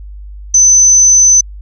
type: tone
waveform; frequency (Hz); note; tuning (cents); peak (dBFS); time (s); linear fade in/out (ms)
sine; 6090; F#8; +49; -3; 0.54-1.41; 5
effects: added 50 Hz sine -26 dBFS peak until 1.61 s